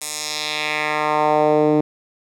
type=tone with band-pass filter sweep; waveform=10% pulse; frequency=151.7 Hz; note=D#3; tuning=44 cents flat; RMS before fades=-19 dBFS; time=0.01-1.81 s; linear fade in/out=5 ms; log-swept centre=9200 to 310 Hz; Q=1.6; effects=none